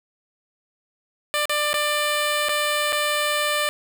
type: tone with dropouts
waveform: 10% pulse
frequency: 594 Hz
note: D5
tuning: 20 cents sharp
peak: -12 dBFS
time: 1.34-3.69 s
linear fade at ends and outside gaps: 0 ms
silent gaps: 1.455-1.495 / 1.731-1.741 / 2.485-2.492 / 2.923-2.928 s
effects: none